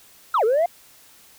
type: linear two-way sweep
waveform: sine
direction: down then up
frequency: 1396.9 to 414.1 to 711 Hz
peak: -14 dBFS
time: 0.34-0.66 s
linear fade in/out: 5 ms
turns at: 0.44 s
effects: tanh soft clip ceiling -14 dBFS + white hiss -51 dBFS RMS until 1.38 s